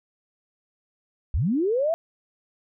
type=linear sweep; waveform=sine; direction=up; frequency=49 to 682 Hz; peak=-20 dBFS; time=1.34-1.94 s; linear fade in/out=0 ms; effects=none